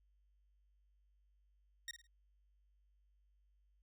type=tone with echo; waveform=15% pulse; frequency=1864.7 Hz; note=A#6; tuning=in tune; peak=-36 dBFS; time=1.88-1.91 s; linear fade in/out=2 ms; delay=53 ms; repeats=3; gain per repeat=-10 dB; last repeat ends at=2.069 s; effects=added 50 Hz sine -70 dBFS peak until 3.82 s